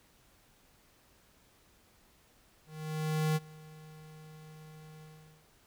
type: tone with ADSR envelope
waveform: square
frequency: 155.56 Hz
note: D#3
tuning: in tune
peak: -27 dBFS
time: 2.66-5.51 s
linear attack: 700 ms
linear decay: 31 ms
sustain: -23 dB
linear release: 500 ms
effects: pink hiss -65 dBFS RMS until 5.66 s